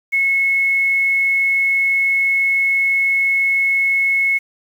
sine tone, 2187 Hz, C#7, 24 cents flat, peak -13 dBFS, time 0.12-4.39 s, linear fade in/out 20 ms, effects 7-bit

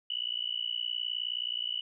sine tone with amplitude modulation, 2960 Hz, F#7, in tune, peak -27 dBFS, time 0.1-1.81 s, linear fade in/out 5 ms, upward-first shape sine, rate 59.2 Hz, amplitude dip 100%, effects none

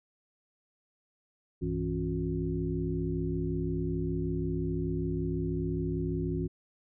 sine tone cluster, 61.3 / 96.1 / 161.5 / 272.5 / 359 Hz, B1 / G2 / E3 / C#4 / F4, -12 / -34 / -35 / -29 / +48 cents, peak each -37 / -37 / -33 / -36 / -35 dBFS, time 1.61-6.48 s, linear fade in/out 20 ms, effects none

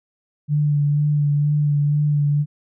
sine tone with vibrato, 146.83 Hz, D3, in tune, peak -15 dBFS, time 0.48-2.46 s, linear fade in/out 50 ms, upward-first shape sine, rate 2.1 Hz, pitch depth 22 cents each way, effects none

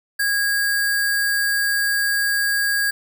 sine tone with sample-and-hold, 1643 Hz, G#6, 19 cents flat, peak -17 dBFS, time 0.19-2.91 s, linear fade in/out 10 ms, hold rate 6300 Hz, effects none

